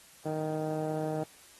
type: tone with low-pass filter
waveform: 15% pulse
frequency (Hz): 155.56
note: D#3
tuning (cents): 0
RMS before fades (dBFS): -33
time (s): 0.25-1.24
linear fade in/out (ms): 10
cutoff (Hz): 760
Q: 2.1
effects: white hiss -56 dBFS RMS until 1.59 s + AAC 32 kbps